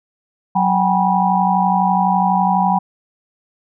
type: tone cluster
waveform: sine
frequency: 185.9 / 759 / 811 / 974 Hz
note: F#3 / F#5 / G#5 / B5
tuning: +8 / +44 / -41 / -24 cents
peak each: -18 dBFS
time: 0.55-2.79 s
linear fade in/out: 10 ms
effects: none